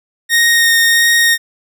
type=tone with vibrato; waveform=sawtooth; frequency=1855 Hz; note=A#6; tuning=9 cents flat; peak=-5 dBFS; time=0.29-1.38 s; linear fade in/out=50 ms; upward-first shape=sine; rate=1.5 Hz; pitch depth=10 cents each way; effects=none